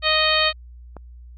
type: harmonic tone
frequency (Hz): 622.3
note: D#5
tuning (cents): 0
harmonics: 1 / 2 / 3 / 4 / 5 / 6 / 7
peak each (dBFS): -24 / -24 / -24 / -24 / -24 / -24 / -24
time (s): 0.02-0.53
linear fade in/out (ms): 50
type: click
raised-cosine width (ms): 1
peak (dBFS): -23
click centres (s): 0.967
effects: added 60 Hz sine -39 dBFS peak until 1.37 s